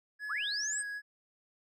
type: tone with vibrato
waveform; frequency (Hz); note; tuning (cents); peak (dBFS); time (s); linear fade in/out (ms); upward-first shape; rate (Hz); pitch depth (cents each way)
triangle; 1680; G#6; +19; -35; 0.19-1.02; 50; sine; 2.5; 22
type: linear sweep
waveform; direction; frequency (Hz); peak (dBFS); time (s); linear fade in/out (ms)
sine; up; 987 to 8600; -33; 0.29-0.83; 20
effects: none